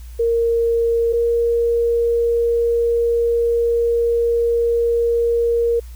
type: tone pair in turn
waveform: sine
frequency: 464 / 468.3 Hz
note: A#4 / A#4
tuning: -8 / +8 cents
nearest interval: unison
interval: 16 cents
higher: second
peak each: -14 dBFS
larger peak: neither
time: 0.19-1.13 / 1.13-5.8 s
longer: second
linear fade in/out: 10 ms
effects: added 59 Hz sine -32 dBFS peak until 5.95 s + white hiss -50 dBFS RMS until 5.95 s